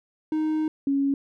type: tone pair in turn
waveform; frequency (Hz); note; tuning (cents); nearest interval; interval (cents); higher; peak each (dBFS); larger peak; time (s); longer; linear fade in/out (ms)
triangle / sine; 311.1 / 277.2; D#4 / C#4; 0 / 0; major second; 200; first; -20; neither; 0.32-0.68 / 0.87-1.14; first; 2
effects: none